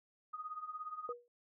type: tone with tremolo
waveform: sine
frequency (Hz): 1244.5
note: D#6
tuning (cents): 0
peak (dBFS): -38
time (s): 0.33-1.13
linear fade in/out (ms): 10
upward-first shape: triangle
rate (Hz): 17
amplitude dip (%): 85
type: tone with exponential decay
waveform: sine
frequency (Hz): 482.1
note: B4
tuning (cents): -42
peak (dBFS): -36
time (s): 1.09-1.28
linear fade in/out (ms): 1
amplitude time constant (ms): 41
effects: none